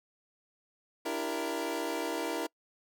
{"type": "chord", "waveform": "25% pulse", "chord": "E half-diminished seventh", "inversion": "third", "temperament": "equal with one note detuned", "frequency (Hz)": [293.7, 333.5, 392, 466.2], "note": ["D4", "E4", "G4", "Bb4"], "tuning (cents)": [0, 20, 0, 0], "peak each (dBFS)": [-35, -32, -38, -33], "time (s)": [1.05, 2.47], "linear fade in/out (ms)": 10, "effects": ["noise-tail reverb RT60 0.1 s tail -25 dB re dry"]}